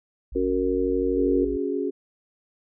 sine tone, 55.8 Hz, A1, 25 cents sharp, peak -33 dBFS, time 0.32-1.57 s, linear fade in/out 5 ms
harmonic tone, 92.5 Hz, F#2, in tune, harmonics 3 / 4 / 5, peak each -26 / -25 / -25 dBFS, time 0.35-1.45 s, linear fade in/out 10 ms
sine chord, C# suspended fourth, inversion none, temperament just, 277.2 / 369.6 / 415.8 Hz, C#4 / F#4 / G#4, 0 / -2 / +2 cents, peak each -28 dBFS, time 1.16-1.91 s, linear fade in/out 20 ms
effects none

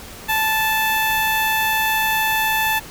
10% pulse tone with notch filter, 876 Hz, A5, 8 cents flat, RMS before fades -19 dBFS, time 0.28-2.8 s, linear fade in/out 20 ms, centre 4900 Hz, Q 0.89, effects pink hiss -37 dBFS RMS until 2.9 s

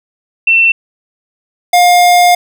sine / square tone pair in turn, 2692 / 709.3 Hz, E7 / F5, +36 / +27 cents, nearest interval octave + major seventh, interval 2309 cents, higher first, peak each -5 dBFS, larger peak neither, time 0.47-0.72 / 1.73-2.35 s, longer second, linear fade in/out 5 ms, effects none

